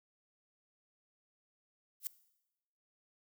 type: noise with exponential growth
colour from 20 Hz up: violet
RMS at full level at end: -33 dBFS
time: 2-2.07 s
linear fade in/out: 1 ms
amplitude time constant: 15 ms
effects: noise-tail reverb RT60 0.9 s tail -18 dB re dry